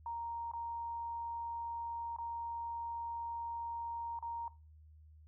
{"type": "tone with dropouts", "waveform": "sine", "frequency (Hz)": 932.3, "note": "A#5", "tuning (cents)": 0, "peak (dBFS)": -38, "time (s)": [0.06, 4.48], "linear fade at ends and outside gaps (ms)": 2, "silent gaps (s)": [[0.515, 0.535], [2.164, 2.185], [4.19, 4.225]], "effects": ["noise-tail reverb RT60 0.3 s tail -18 dB re dry", "added 77 Hz sine -56 dBFS peak until 5.27 s"]}